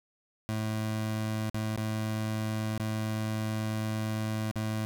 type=tone with dropouts; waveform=25% pulse; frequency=109 Hz; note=A2; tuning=16 cents flat; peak=-26 dBFS; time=0.49-4.85 s; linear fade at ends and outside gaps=0 ms; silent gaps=1.498-1.545 / 1.762-1.776 / 2.778-2.798 / 4.513-4.557 s; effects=none